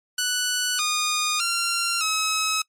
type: tone with pitch steps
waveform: 10% pulse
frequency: 1483 / 1226 / 1379 / 1283 Hz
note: F#6 / D#6 / F6 / E6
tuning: +4 / -26 / -22 / -47 cents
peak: -13 dBFS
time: 0.18-2.62 s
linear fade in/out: 5 ms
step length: 610 ms
effects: noise-tail reverb RT60 0.1 s tail -26 dB re dry + MP3 64 kbps